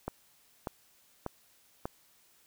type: click train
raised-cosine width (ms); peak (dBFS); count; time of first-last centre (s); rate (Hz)
1; -20; 4; 0.08-1.855; 1.69
effects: white hiss -65 dBFS RMS until 2.46 s